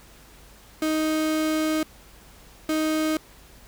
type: tone bursts at uneven times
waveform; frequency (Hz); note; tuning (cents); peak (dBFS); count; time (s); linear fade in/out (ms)
35% pulse; 312.4; D#4; +7; -20; 2; 0.82-1.83 / 2.69-3.17; 2
effects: added 50 Hz sine -53 dBFS peak until 3.67 s + pink hiss -51 dBFS RMS until 3.67 s